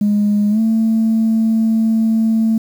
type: tone with pitch glide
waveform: sine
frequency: 207 to 223.1 Hz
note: G#3 to A3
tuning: -5 to +24 cents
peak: -10 dBFS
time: 0.01-2.58 s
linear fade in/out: 5 ms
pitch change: +129 cents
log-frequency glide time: 0.5-0.6 s
effects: tanh soft clip ceiling -8 dBFS + 7-bit

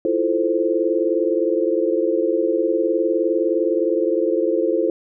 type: chord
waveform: sine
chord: F major seventh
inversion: third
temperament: equal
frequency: 329.6 / 349.2 / 440 / 523.3 Hz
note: E4 / F4 / A4 / C5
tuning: 0 / 0 / 0 / 0 cents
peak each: -22 dBFS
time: 0.05-4.9 s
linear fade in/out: 2 ms
effects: none

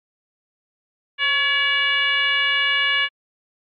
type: tone with frequency modulation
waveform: sine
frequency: 2282 Hz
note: C#7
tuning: 50 cents sharp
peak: -16 dBFS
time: 1.18-3.09 s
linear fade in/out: 50 ms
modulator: 585 Hz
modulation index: 1.5
effects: MP3 48 kbps

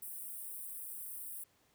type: high-pass noise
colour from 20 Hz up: white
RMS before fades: -45 dBFS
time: 0.02-1.44 s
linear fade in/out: 5 ms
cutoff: 8400 Hz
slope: 96 dB/octave
effects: pink hiss -71 dBFS RMS until 1.74 s + high-pass 80 Hz 12 dB/octave

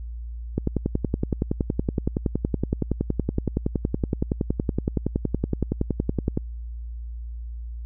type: click train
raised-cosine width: 3 ms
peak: -9 dBFS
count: 63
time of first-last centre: 0.58-6.374 s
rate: 10.7 Hz
effects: added 58 Hz sine -31 dBFS peak until 7.85 s

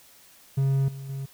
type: tone with level steps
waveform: triangle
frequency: 136.1 Hz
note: C#3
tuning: 31 cents flat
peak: -18 / -33 / -28 dBFS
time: 0.57-1.26 s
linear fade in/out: 10 ms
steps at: 0.88 / 1.09 s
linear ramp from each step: 5 ms
effects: white hiss -54 dBFS RMS until 1.33 s

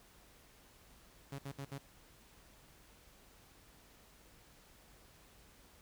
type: tone bursts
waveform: sawtooth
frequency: 138.59 Hz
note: C#3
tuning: in tune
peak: -38 dBFS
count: 4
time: 1.32-1.781 s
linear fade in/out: 5 ms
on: 65 ms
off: 67 ms
effects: added 50 Hz sine -69 dBFS peak until 5.81 s + pink hiss -63 dBFS RMS until 5.81 s

